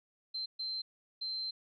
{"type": "tone bursts at uneven times", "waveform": "sine", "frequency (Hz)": 4115, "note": "C8", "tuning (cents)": -30, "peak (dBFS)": -35, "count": 3, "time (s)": [[0.34, 0.46], [0.59, 0.82], [1.21, 1.51]], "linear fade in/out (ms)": 10, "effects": []}